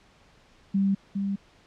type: tone pair in turn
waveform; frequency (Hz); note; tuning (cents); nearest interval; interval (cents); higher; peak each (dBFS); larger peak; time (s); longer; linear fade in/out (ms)
sine; 196 / 197.93; G3 / G3; 0 / +17; unison; 17; second; -20 / -25; first; 0.74-0.95 / 1.15-1.36; neither; 10
effects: pink hiss -58 dBFS RMS until 1.66 s + low-pass 5000 Hz 12 dB/octave